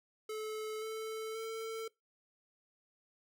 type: tone with pitch steps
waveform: square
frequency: 433 / 440.1 / 447.2 Hz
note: A4 / A4 / A4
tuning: -28 / 0 / +28 cents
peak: -39 dBFS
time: 0.29-1.88 s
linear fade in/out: 5 ms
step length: 530 ms
effects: noise-tail reverb RT60 0.2 s tail -23 dB re dry